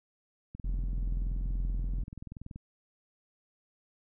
click train, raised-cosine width 5 ms, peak -30 dBFS, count 43, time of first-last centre 0.55-2.56 s, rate 20.9 Hz
triangle tone, 43.81 Hz, F1, 6 cents sharp, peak -27 dBFS, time 0.64-2.04 s, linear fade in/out 20 ms
effects none

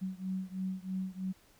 sine beating tone pair, 186.6 / 189.7 Hz, F#3 / F#3, +15 / +43 cents, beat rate 3.1 Hz, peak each -37 / -38 dBFS, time 0.01-1.33 s, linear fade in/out 20 ms, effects pink hiss -64 dBFS RMS until 1.59 s

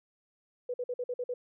sine tone bursts, 493.9 Hz, B4, in tune, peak -31 dBFS, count 7, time 0.69-1.34 s, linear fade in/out 5 ms, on 50 ms, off 50 ms, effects none

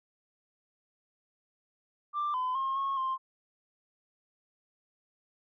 sine tone with pitch steps, 1182 / 1015 / 1071 / 1091 / 1053 Hz, D6 / B5 / C6 / C#6 / C6, +11 / +47 / +40 / -28 / +11 cents, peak -27 dBFS, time 2.13-3.18 s, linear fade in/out 50 ms, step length 210 ms, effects tanh soft clip ceiling -26 dBFS

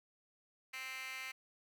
15% pulse tone with high-pass filter, 261.6 Hz, C4, in tune, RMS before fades -45 dBFS, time 0.73-1.32 s, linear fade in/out 10 ms, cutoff 1900 Hz, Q 8.2, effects none

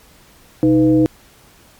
sine tone with frequency modulation, 313.7 Hz, D#4, 14 cents sharp, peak -9 dBFS, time 0.63-1.06 s, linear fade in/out 0 ms, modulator 185 Hz, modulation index 0.7, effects pink hiss -48 dBFS RMS until 1.79 s + MP3 96 kbps

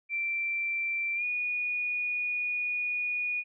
sine tone with pitch glide, 2349 to 2456 Hz, D7 to D#7, 0 to -23 cents, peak -28 dBFS, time 0.09-3.44 s, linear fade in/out 50 ms, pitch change +77 cents, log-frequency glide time 1.15-1.24 s, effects none

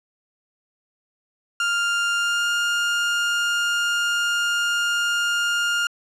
30% pulse tone with pitch glide, 1400 to 1410.6 Hz, F6 to F6, +4 to +17 cents, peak -17 dBFS, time 1.6-5.87 s, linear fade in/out 2 ms, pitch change +13 cents, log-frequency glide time 2.18-2.49 s, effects low-pass 8000 Hz 12 dB/octave

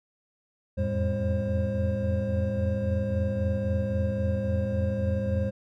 triangle tone cluster, 84.8 / 88.5 / 108.9 / 201.5 / 532 Hz, E2 / F2 / A2 / G3 / C5, +50 / +23 / -17 / +48 / +29 cents, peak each -29 dBFS, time 0.77-5.51 s, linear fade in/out 20 ms, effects none

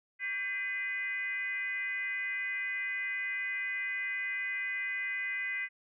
sine tone with frequency modulation, 2026 Hz, B6, 44 cents sharp, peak -32 dBFS, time 0.19-5.69 s, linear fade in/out 50 ms, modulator 443 Hz, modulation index 0.7, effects none

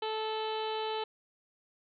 harmonic tone, 437 Hz, A4, 12 cents flat, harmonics 1 / 2 / 3 / 4 / 5 / 6 / 7 / 8 / 9 / 10, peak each -35 / -36 / -45 / -50 / -52 / -48 / -43 / -50 / -46 / -57 dBFS, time 0.02-1.04 s, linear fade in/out 5 ms, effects none

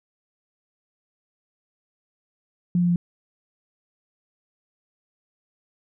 sine tone with pitch steps, 176.5 / 175.18 / 173.87 Hz, F3 / F3 / F3, +19 / +6 / -7 cents, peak -17 dBFS, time 2.75-2.96 s, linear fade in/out 2 ms, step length 70 ms, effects none

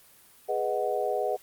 sine chord, G# minor seventh, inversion none, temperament equal, 415.3 / 493.9 / 622.3 / 740 Hz, G#4 / B4 / D#5 / F#5, 0 / 0 / 0 / 0 cents, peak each -31 dBFS, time 0.48-1.37 s, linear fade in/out 20 ms, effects white hiss -56 dBFS RMS until 1.42 s + Opus 32 kbps

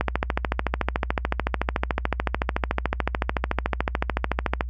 click train, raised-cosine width 0.5 ms, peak -6 dBFS, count 64, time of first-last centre 0.01-4.609 s, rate 13.7 Hz, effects noise-tail reverb RT60 0.1 s tail -26 dB re dry + added 60 Hz sine -28 dBFS peak until 4.69 s

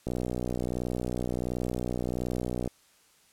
click train, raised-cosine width 2 ms, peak -18 dBFS, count 161, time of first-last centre 0.07-2.676 s, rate 61.4 Hz, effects white hiss -62 dBFS RMS until 3.32 s + low-pass 11000 Hz 12 dB/octave

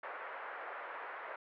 white band-pass noise, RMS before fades -45 dBFS, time 0.03-1.36 s, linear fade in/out 5 ms, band 490 to 1800 Hz, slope 24 dB/octave, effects low-pass 3000 Hz 12 dB/octave

